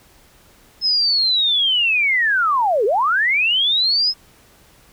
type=linear two-way sweep; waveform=sine; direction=down then up; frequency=5210 to 383.2 to 5210 Hz; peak=-14 dBFS; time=0.81-4.14 s; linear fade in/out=50 ms; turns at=2.85 s; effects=pink hiss -51 dBFS RMS until 4.92 s